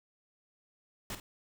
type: noise with echo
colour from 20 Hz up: pink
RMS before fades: -39 dBFS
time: 1.1-1.15 s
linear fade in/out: 2 ms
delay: 50 ms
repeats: 1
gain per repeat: -10 dB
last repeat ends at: 1.2 s
effects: none